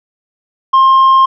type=tone with tanh clipping; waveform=triangle; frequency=1062 Hz; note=C6; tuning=25 cents sharp; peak=-5 dBFS; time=0.73-1.26 s; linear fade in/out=10 ms; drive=7 dB; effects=none